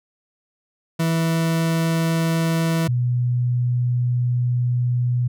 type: tone pair in turn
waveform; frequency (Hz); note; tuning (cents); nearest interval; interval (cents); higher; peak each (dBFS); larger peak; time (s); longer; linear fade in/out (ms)
40% pulse / sine; 164 / 122.86; E3 / B2; -9 / -9; perfect fourth; 500; first; -17; neither; 0.99-2.88 / 2.88-5.28; second; 10
effects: none